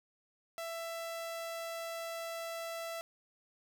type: tone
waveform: sawtooth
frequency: 665 Hz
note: E5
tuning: 15 cents sharp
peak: -35 dBFS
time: 0.58-3.01 s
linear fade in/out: 0 ms
effects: none